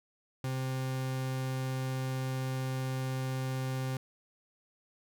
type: tone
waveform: 40% pulse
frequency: 130.81 Hz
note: C3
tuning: in tune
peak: -31 dBFS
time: 0.44-3.97 s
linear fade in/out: 2 ms
effects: none